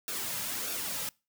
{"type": "noise with flanger", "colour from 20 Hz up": "white", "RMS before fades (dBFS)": -35, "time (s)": [0.08, 1.09], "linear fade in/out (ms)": 0, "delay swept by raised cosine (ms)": [0.98, 2.78], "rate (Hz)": 1.6, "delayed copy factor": -0.55, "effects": ["noise-tail reverb RT60 0.3 s tail -25 dB re dry"]}